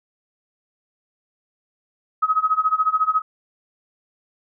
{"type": "tone with tremolo", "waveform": "sine", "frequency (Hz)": 1271, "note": "D#6", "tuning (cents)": 36, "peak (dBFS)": -13, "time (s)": [2.22, 3.22], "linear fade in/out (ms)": 10, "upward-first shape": "sine", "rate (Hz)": 14, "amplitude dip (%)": 90, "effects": []}